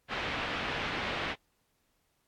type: low-pass noise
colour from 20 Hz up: white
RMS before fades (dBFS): -35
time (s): 0.08-1.36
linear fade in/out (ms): 50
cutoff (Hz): 3000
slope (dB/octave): 24
effects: pink hiss -75 dBFS RMS until 2.27 s + AAC 64 kbps

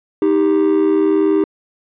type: tone pair together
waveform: triangle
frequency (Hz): 313.5 / 394.5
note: D#4 / G4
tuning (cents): +13 / +11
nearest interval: major third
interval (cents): 398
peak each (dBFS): -11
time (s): 0.22-1.44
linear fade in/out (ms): 2
effects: tanh soft clip ceiling -6 dBFS + resampled to 8000 Hz

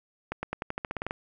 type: accelerating click train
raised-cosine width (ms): 0.5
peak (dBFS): -16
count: 12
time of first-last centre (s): 0.32-1.109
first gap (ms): 110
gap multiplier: 0.91
effects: none

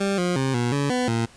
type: tone with pitch steps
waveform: 20% pulse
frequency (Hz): 197.6 / 177.8 / 133.4 / 120.5 / 141.9 / 249.7 / 115.1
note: G3 / F3 / C3 / B2 / C#3 / B3 / A#2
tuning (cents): +14 / +31 / +34 / -42 / +41 / +19 / -22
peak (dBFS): -16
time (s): 0-1.26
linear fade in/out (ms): 10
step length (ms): 180
effects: pink hiss -50 dBFS RMS until 1.36 s + resampled to 22050 Hz

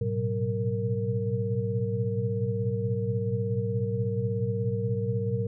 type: tone cluster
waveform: sine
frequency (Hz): 107.4 / 119.4 / 123.9 / 188.2 / 463.6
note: A2 / A#2 / B2 / F#3 / A#4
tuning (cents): -41 / +42 / +6 / +30 / -10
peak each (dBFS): -29 / -37 / -32 / -34 / -31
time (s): 0.01-5.47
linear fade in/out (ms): 5
effects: none

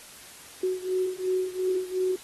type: beating tone pair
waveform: sine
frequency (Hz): 370 / 372.8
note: F#4 / F#4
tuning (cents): 0 / +13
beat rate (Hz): 2.8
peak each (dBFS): -27 / -29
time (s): 0.63-2.16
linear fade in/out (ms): 5
effects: white hiss -47 dBFS RMS until 2.23 s + AAC 32 kbps

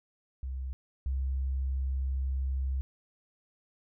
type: tone pair in turn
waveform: sine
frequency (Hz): 65.41 / 66.32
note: C2 / C2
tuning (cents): 0 / +24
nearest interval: unison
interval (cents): 24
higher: second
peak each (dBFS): -33 / -28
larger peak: second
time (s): 0.43-0.73 / 1.06-2.81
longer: second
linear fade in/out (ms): 0
effects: none

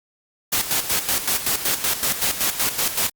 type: noise with tremolo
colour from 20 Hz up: white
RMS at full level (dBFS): -20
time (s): 0.52-3.1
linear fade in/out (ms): 10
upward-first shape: square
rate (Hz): 5.3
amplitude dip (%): 65
effects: Opus 48 kbps

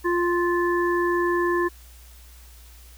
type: harmonic tone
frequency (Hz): 349.2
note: F4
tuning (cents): 0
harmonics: 1 / 3 / 5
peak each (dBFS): -21 / -26 / -28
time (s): 0.04-1.69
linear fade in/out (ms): 20
effects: added 60 Hz sine -45 dBFS peak until 2.97 s + white hiss -52 dBFS RMS until 2.97 s

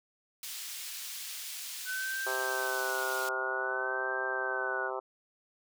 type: high-pass noise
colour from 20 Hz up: pink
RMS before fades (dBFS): -41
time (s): 0.43-3.29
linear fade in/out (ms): 2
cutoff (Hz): 3200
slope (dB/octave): 12
type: tone with vibrato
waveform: sine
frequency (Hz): 1500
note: F#6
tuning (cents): +23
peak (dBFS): -33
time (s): 1.85-4.91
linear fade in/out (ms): 50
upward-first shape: sine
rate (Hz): 0.53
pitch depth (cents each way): 84
type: harmonic tone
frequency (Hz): 130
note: C3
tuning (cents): -11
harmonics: 3 / 4 / 5 / 6 / 7 / 8 / 9 / 10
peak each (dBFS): -39 / -40 / -41 / -42 / -42 / -43 / -44 / -44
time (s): 2.26-5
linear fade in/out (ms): 10
effects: none

